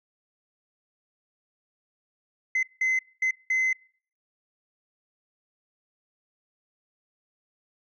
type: tone bursts at uneven times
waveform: sine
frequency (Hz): 2051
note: C7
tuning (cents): -35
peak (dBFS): -19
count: 4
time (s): 2.55-2.63 / 2.81-2.99 / 3.22-3.31 / 3.5-3.73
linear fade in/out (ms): 5
effects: noise-tail reverb RT60 0.5 s tail -26 dB re dry + tanh soft clip ceiling -20 dBFS